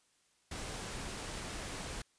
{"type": "noise", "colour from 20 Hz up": "pink", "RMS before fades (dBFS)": -42, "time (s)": [0.51, 2.02], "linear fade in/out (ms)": 5, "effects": ["white hiss -72 dBFS RMS until 2.18 s", "resampled to 22050 Hz"]}